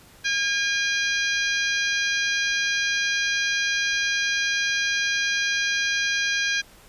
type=harmonic tone with a mistuned harmonic; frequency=811 Hz; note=G#5; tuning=41 cents flat; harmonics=2 / 3 / 4 / 5 / 6 / 7 / 8; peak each=-24 / -28 / -30 / -32 / -34 / -35 / -36 dBFS; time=0.24-6.62 s; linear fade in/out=20 ms; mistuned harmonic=8; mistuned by=-77 cents; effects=pink hiss -51 dBFS RMS until 6.88 s + resampled to 32000 Hz